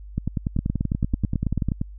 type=two click trains; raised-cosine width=5 ms; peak=-10 / -11 dBFS; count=11 / 18; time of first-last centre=0.59-1.686 / 0.18-1.815 s; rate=9.12 / 10.4 Hz; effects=added 50 Hz sine -37 dBFS peak until 1.98 s